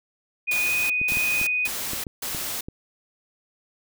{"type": "tone with pitch glide", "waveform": "sine", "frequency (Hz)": [2466, 2489], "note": ["D#7", "D#7"], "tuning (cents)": [-16, 0], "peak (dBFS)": -21, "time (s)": [0.47, 1.68], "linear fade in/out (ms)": 20, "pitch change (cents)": 16, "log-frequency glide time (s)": [0.6, 0.71]}
{"type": "noise bursts", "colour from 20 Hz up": "white", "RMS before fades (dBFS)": -30, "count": 4, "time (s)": [0.51, 2.61], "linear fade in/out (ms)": 5, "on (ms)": 390, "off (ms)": 180}
{"type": "clicks", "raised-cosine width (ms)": 3, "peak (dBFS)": -22, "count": 8, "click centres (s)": [1.015, 1.121, 1.171, 1.414, 1.934, 2.068, 2.348, 2.685]}
{"effects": []}